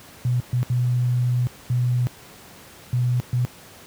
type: tone bursts at uneven times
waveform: sine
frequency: 123.47 Hz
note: B2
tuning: in tune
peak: -17 dBFS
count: 6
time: 0.25-0.4 / 0.53-0.63 / 0.7-1.47 / 1.7-2.07 / 2.93-3.2 / 3.33-3.45 s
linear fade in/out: 0 ms
effects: pink hiss -45 dBFS RMS until 3.86 s + high-pass 80 Hz 12 dB/octave